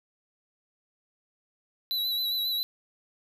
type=tone with vibrato; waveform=square; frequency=3951 Hz; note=B7; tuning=in tune; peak=-27 dBFS; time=1.91-2.63 s; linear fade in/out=0 ms; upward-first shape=sine; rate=7.4 Hz; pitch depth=37 cents each way; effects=none